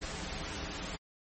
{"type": "noise with comb filter", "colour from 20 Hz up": "pink", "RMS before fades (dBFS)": -39, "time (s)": [0.01, 0.97], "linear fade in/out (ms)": 20, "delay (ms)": 8.4, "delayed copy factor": -0.65, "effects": ["MP3 32 kbps"]}